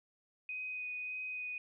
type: tone with vibrato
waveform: sine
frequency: 2498 Hz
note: D#7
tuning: 6 cents sharp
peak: -38 dBFS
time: 0.49-1.58 s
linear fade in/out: 2 ms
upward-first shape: sine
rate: 1.7 Hz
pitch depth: 10 cents each way
effects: none